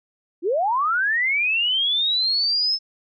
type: linear sweep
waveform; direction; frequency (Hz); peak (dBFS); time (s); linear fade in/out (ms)
sine; up; 305.4 to 5274; -18; 0.42-2.79; 50
effects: none